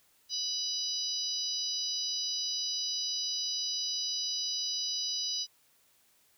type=harmonic tone; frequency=986 Hz; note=B5; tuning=3 cents flat; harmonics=3 / 4 / 5 / 6; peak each=-42 / -38 / -33 / -39 dBFS; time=0.29-5.47 s; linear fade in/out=50 ms; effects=white hiss -67 dBFS RMS until 6.37 s